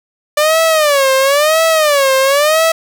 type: tone with vibrato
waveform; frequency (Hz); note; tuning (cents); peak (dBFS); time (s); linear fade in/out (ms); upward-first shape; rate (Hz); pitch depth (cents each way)
sawtooth; 587.3; D5; 0; -5; 0.37-2.72; 5; sine; 0.98; 180
effects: none